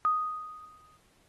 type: tone with exponential decay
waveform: sine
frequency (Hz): 1244.5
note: D#6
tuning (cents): 0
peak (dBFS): -21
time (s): 0.05-0.97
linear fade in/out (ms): 0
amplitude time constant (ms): 200
effects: pink hiss -66 dBFS RMS until 1.28 s + AAC 32 kbps